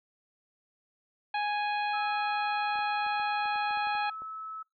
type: harmonic tone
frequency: 830.6 Hz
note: G#5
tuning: in tune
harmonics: 1 / 2 / 3 / 4 / 5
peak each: -29 / -36 / -37 / -44 / -44 dBFS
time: 1.34-4.1 s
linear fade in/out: 5 ms
type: tone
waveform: sine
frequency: 1300 Hz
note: E6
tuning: 24 cents flat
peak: -37 dBFS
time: 1.93-4.63 s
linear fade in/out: 10 ms
type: clicks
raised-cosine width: 1 ms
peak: -37 dBFS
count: 11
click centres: 2.757 / 2.79 / 3.065 / 3.198 / 3.457 / 3.559 / 3.709 / 3.773 / 3.871 / 3.952 / 4.22 s
effects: noise-tail reverb RT60 0.2 s tail -26 dB re dry